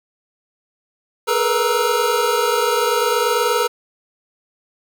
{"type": "tone cluster", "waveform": "square", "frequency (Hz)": [422.8, 470.8, 491.3, 937, 1318], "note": ["G#4", "A#4", "B4", "A#5", "E6"], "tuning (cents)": [31, 17, -9, 9, -1], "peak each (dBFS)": -23, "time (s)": [1.27, 3.68], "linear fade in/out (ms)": 20, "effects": ["8-bit"]}